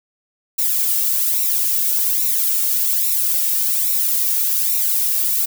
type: noise with flanger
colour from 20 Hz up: violet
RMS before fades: -18 dBFS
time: 0.58-5.46 s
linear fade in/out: 10 ms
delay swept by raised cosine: 0.62 to 2.02 ms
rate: 1.2 Hz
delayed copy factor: -0.7
effects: none